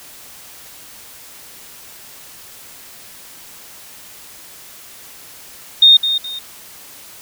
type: tone with echo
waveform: sine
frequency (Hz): 3681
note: A#7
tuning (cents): -23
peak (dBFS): -4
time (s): 5.82-5.97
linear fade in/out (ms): 5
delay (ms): 210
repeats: 2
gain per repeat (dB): -10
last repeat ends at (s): 6.39
effects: white hiss -39 dBFS RMS until 7.21 s